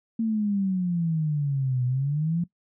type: exponential two-way sweep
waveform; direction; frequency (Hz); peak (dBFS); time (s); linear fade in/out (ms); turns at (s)
sine; down then up; 229 to 123.47 to 175.6; -22; 0.19-2.44; 5; 1.85
effects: noise-tail reverb RT60 0.1 s tail -19 dB re dry